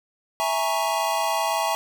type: chord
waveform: square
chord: A# half-diminished seventh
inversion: second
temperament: equal with one note detuned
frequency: 659.3 / 834 / 932.3 / 1108.7 Hz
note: E5 / G#5 / A#5 / C#6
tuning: 0 / +7 / 0 / 0 cents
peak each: -28 / -27 / -28 / -30 dBFS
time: 0.4-1.75 s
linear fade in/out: 0 ms
effects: none